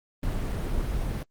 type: noise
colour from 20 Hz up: brown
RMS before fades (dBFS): -28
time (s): 0.23-1.23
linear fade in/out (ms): 2
effects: Opus 24 kbps